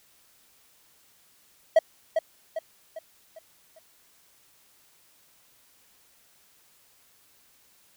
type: tone with echo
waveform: triangle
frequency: 645 Hz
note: E5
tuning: 38 cents flat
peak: -11 dBFS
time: 1.76-1.79 s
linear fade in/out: 5 ms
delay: 400 ms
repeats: 5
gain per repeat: -7 dB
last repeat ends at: 3.79 s
effects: white hiss -61 dBFS RMS until 7.96 s